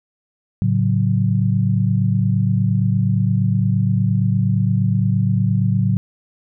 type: chord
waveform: sine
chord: F# minor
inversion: first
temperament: equal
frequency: 110 / 138.59 / 185 Hz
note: A2 / C#3 / F#3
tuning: 0 / 0 / 0 cents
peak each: -17 / -20 / -19 dBFS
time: 0.62-5.97 s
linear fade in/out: 0 ms
effects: none